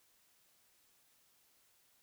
silence, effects white hiss -71 dBFS RMS until 2.02 s

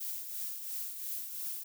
violet noise with tremolo, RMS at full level -37 dBFS, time 0-1.64 s, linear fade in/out 10 ms, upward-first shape triangle, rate 2.9 Hz, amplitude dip 55%, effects none

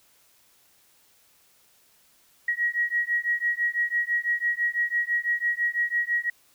sine beating tone pair, 1900 / 1906 Hz, A#6 / A#6, +33 / +38 cents, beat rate 6 Hz, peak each -26 dBFS, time 2.48-6.3 s, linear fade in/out 5 ms, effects white hiss -61 dBFS RMS until 6.54 s

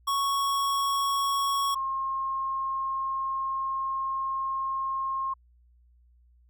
square / sine tone pair in turn, 1108.7 / 1070.9 Hz, C#6 / C6, 0 / +40 cents, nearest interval minor second, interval 60 cents, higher first, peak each -25 / -27 dBFS, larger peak first, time 0.07-1.75 / 1.75-5.34 s, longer second, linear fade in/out 10 ms, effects added 60 Hz sine -57 dBFS peak until 6.49 s

